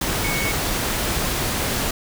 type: tone in noise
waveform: sine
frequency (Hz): 2217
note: C#7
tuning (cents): 0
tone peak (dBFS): -25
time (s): 0.24-0.52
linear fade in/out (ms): 5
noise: pink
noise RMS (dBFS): -23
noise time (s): 0.01-1.91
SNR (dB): -5
effects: none